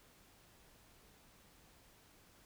silence, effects pink hiss -65 dBFS RMS until 2.45 s

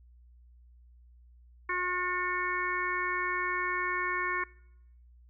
harmonic tone with a mistuned harmonic, 360 Hz, F#4, 47 cents flat, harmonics 1 / 3 / 4 / 5 / 6, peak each -39 / -33 / -38 / -34 / -35 dBFS, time 1.69-4.44 s, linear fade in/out 5 ms, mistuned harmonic 6, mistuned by +40 cents, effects noise-tail reverb RT60 0.8 s tail -23 dB re dry + added 60 Hz sine -54 dBFS peak until 5.29 s

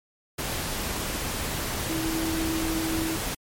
sine tone in noise, 323.4 Hz, E4, 33 cents flat, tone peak -27 dBFS, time 1.89-3.17 s, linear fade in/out 10 ms, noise pink, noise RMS -30 dBFS, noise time 0.38-3.35 s, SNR 0 dB, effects MP3 64 kbps

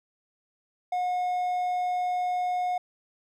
triangle tone, 723 Hz, F#5, 40 cents flat, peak -23 dBFS, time 0.92-2.78 s, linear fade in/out 5 ms, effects none

